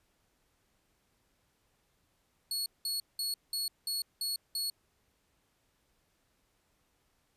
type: tone bursts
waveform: sawtooth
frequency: 4361 Hz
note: C#8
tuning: 29 cents flat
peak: -29 dBFS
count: 7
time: 2.51-4.7 s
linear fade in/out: 2 ms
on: 150 ms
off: 190 ms
effects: pink hiss -74 dBFS RMS until 7.36 s + resampled to 32000 Hz